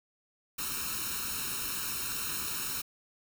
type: noise with comb filter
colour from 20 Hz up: white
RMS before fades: -35 dBFS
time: 0.58-2.82 s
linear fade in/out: 10 ms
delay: 0.74 ms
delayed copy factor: +1
effects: none